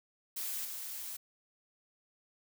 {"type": "noise with level steps", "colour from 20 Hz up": "blue", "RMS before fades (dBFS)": [-38, -42], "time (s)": [0.36, 1.17], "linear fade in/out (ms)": 10, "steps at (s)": 0.65, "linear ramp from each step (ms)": 2, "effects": []}